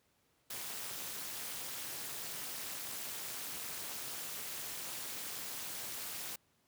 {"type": "noise with amplitude modulation", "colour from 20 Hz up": "white", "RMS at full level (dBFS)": -39, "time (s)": [0.5, 6.36], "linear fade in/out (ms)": 5, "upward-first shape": "sine", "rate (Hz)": 256, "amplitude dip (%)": 85, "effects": ["pink hiss -74 dBFS RMS until 6.67 s", "high-pass 80 Hz 12 dB/octave"]}